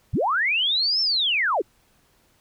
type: linear two-way sweep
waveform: sine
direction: up then down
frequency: 48 to 5420 to 290 Hz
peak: -19 dBFS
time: 0.13-1.62 s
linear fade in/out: 10 ms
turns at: 1.01 s
effects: pink hiss -62 dBFS RMS until 2.4 s